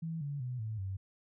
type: tone with pitch steps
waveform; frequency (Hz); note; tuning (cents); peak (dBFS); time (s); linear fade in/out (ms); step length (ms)
sine; 163.3 / 142.98 / 125.2 / 109.62 / 95.98; E3 / D3 / B2 / A2 / G2; -16 / -46 / +24 / -6 / -36; -35; 0.02-0.97; 10; 190
effects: none